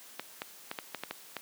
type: clicks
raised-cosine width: 0.3 ms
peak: -19 dBFS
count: 8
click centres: 0.196 / 0.419 / 0.714 / 0.788 / 0.947 / 1.036 / 1.11 / 1.367 s
effects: white hiss -52 dBFS RMS until 1.41 s + high-pass 200 Hz 12 dB/octave